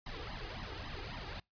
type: noise with flanger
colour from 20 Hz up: pink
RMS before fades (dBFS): -43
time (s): 0.06-1.4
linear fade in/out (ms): 5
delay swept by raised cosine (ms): 0.98 to 2.48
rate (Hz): 3.7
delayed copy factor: +0.95
effects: noise-tail reverb RT60 0.2 s tail -26 dB re dry + resampled to 11025 Hz